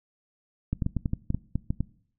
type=clicks; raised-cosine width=5 ms; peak=-14 dBFS; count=11; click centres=0.73 / 0.822 / 0.864 / 0.967 / 1.058 / 1.134 / 1.304 / 1.346 / 1.556 / 1.705 / 1.806 s; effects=noise-tail reverb RT60 0.6 s tail -21 dB re dry